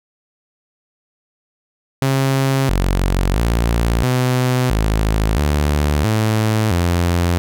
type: tone with pitch steps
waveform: sawtooth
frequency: 135 / 46.14 / 57.6 / 126.6 / 53.5 / 73.7 / 109.1 / 86.7 Hz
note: C#3 / F#1 / A#1 / B2 / A1 / D2 / A2 / F2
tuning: -45 / -4 / -20 / +43 / -48 / +7 / -14 / -12 cents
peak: -10 dBFS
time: 2.02-7.38 s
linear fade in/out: 0 ms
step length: 670 ms
effects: none